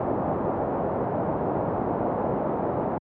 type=low-pass noise; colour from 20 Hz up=white; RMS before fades=-26 dBFS; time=0-2.98 s; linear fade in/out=2 ms; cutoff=820 Hz; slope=24 dB/octave; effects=high-pass 100 Hz 12 dB/octave